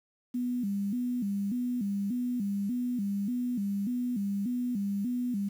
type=tone with vibrato; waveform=sine; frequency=221.9 Hz; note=A3; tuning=15 cents sharp; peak=-28 dBFS; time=0.34-5.49 s; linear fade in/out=10 ms; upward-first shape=square; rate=1.7 Hz; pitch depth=180 cents each way; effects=9-bit